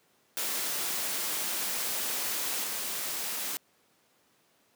white noise with level steps, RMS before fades -32 / -34 dBFS, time 0.37-3.57 s, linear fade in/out 0 ms, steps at 2.64 s, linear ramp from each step 2 ms, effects pink hiss -67 dBFS RMS until 4.75 s + high-pass 200 Hz 12 dB/octave

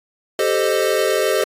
square chord, A half-diminished seventh, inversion third, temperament equal with one note detuned, 392 / 440 / 523.3 / 614.4 Hz, G4 / A4 / C5 / Eb5, 0 / 0 / 0 / -22 cents, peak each -22 dBFS, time 0.39-1.44 s, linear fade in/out 2 ms, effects AAC 48 kbps

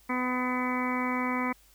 harmonic tone, 251.4 Hz, B3, 31 cents sharp, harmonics 1 / 2 / 3 / 4 / 5 / 6 / 7 / 8 / 9, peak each -30 / -38 / -40 / -33 / -37 / -46 / -44 / -36 / -37 dBFS, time 0.09-1.53 s, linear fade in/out 10 ms, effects added 50 Hz sine -61 dBFS peak until 1.74 s + white hiss -61 dBFS RMS until 1.74 s

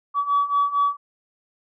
sine beating tone pair, 1139 / 1143.4 Hz, C#6 / D6, +47 / -47 cents, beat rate 4.4 Hz, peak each -22 / -19 dBFS, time 0.14-0.97 s, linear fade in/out 50 ms, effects tanh soft clip ceiling -12 dBFS

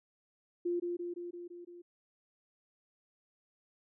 sine tone with echo, 349 Hz, F4, 1 cent flat, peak -30 dBFS, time 0.65-0.8 s, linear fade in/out 10 ms, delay 170 ms, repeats 6, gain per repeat -3 dB, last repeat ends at 1.82 s, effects none

